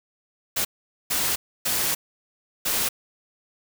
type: noise bursts at uneven times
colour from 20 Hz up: white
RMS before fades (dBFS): -24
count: 4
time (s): 0.56-0.65 / 1.1-1.36 / 1.65-1.95 / 2.65-2.89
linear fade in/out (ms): 10
effects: none